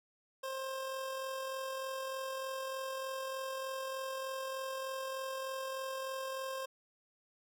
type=tone with amplitude modulation; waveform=25% pulse; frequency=530 Hz; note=C5; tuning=22 cents sharp; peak=-33 dBFS; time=0.43-6.66 s; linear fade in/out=10 ms; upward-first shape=sine; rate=43.3 Hz; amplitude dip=30%; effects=none